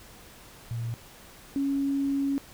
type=tone pair in turn; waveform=sine; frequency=116.54 / 277.2 Hz; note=A#2 / C#4; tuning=0 / 0 cents; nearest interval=octave + minor third; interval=1500 cents; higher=second; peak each=-29 / -24 dBFS; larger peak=second; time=0.71-0.94 / 1.56-2.38 s; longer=second; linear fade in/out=0 ms; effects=pink hiss -50 dBFS RMS until 2.53 s